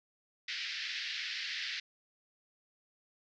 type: band-pass noise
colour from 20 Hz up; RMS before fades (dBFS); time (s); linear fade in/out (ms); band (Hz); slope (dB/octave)
pink; -39; 0.48-1.8; 5; 1700 to 5200; 48
effects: none